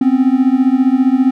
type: beating tone pair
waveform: triangle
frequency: 253.4 / 268.4 Hz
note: B3 / C4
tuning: +45 / +44 cents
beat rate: 15 Hz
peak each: -10 dBFS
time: 0.01-1.31 s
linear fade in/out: 5 ms
effects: none